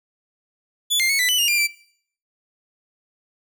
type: tone with pitch steps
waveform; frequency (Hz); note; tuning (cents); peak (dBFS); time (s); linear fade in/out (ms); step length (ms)
sawtooth; 3454 / 2105 / 2205 / 1990 / 2989 / 2837 / 2392 / 2337; A7 / C7 / C#7 / B6 / F#7 / F7 / D7 / D7; -33 / +10 / -10 / +13 / +17 / +27 / +31 / -9; -14; 0.9-1.676; 20; 97
effects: noise-tail reverb RT60 0.6 s tail -20 dB re dry